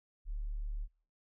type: tone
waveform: sine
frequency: 36.71 Hz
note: D1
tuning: in tune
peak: -35 dBFS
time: 0.25-0.88 s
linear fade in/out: 50 ms
effects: noise-tail reverb RT60 0.5 s tail -25 dB re dry